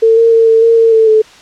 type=tone with pitch steps; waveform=sine; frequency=449.6 / 458.7 / 453.9 / 449.5 / 458.8 / 454.4 / 444.9 / 435.1 Hz; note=A4 / A#4 / A#4 / A4 / A#4 / A#4 / A4 / A4; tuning=+37 / -28 / -46 / +37 / -28 / -44 / +19 / -19 cents; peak=-4 dBFS; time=0.02-1.22 s; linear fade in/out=10 ms; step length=150 ms; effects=white hiss -38 dBFS RMS until 1.41 s + low-pass 5000 Hz 12 dB/octave